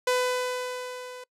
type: tone with level ramp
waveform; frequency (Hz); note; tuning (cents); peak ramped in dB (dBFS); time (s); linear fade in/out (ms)
sawtooth; 501; B4; +25; -17 to -36; 0.07-1.24; 5
effects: noise-tail reverb RT60 0.1 s tail -24 dB re dry + low-pass 11000 Hz 12 dB/octave